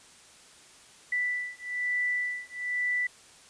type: beating tone pair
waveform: sine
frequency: 1975.5 / 1976.6 Hz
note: B6 / B6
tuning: 0 / +1 cents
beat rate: 1.1 Hz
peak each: -31 dBFS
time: 1.12-3.07 s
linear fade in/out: 5 ms
effects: white hiss -54 dBFS RMS until 3.49 s + resampled to 22050 Hz